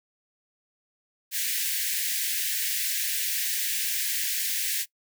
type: high-pass noise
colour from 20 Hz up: white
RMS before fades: -28 dBFS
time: 1.31-4.86 s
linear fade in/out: 50 ms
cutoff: 1600 Hz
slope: 96 dB/octave
effects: noise-tail reverb RT60 0.1 s tail -21 dB re dry